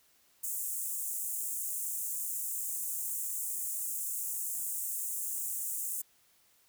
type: high-pass noise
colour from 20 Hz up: pink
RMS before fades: -36 dBFS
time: 0.43-6.02 s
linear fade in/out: 10 ms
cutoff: 7200 Hz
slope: 48 dB/octave
effects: white hiss -67 dBFS RMS until 6.68 s